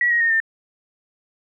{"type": "tone with pitch steps", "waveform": "sine", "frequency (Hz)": [1930, 1885.9, 1842.8, 1800.8], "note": ["B6", "A#6", "A#6", "A6"], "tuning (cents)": [-40, 20, -20, 40], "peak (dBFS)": -15, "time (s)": [0.01, 0.402], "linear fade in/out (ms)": 2, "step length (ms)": 98, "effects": []}